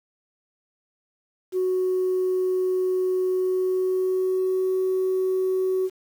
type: tone with pitch glide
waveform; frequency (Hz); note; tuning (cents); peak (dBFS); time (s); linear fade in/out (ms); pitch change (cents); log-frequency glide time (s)
sine; 370 to 374.7; F#4 to F#4; 0 to +22; -19; 1.52-5.9; 50; +22; 3.24-4.73
effects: tanh soft clip ceiling -17 dBFS + 8-bit